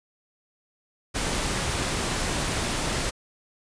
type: noise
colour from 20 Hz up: pink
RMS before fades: -27 dBFS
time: 1.14-3.11 s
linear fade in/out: 20 ms
effects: resampled to 22050 Hz